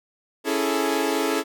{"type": "chord", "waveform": "sawtooth", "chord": "A major seventh", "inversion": "first", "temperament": "equal", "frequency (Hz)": [277.2, 329.6, 415.3, 440], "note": ["C#4", "E4", "G#4", "A4"], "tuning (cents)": [0, 0, 0, 0], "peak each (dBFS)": -23, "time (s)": [0.44, 1.44], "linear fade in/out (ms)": 50, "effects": []}